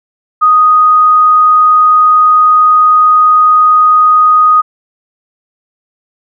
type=tone; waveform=sine; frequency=1244.5 Hz; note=D#6; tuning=in tune; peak=-3 dBFS; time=0.41-4.62 s; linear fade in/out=20 ms; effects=none